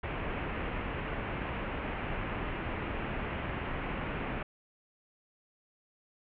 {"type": "low-pass noise", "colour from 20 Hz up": "pink", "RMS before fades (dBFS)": -36, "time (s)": [0.03, 4.43], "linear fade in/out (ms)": 5, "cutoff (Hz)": 2800, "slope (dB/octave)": 48, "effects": []}